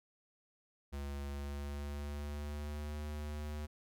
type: tone with pitch glide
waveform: square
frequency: 70.7 to 74.9 Hz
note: C#2 to D2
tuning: +35 to +35 cents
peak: -40 dBFS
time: 0.92-3.67 s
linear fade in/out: 20 ms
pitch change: +100 cents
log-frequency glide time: 1.28-3.04 s
effects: none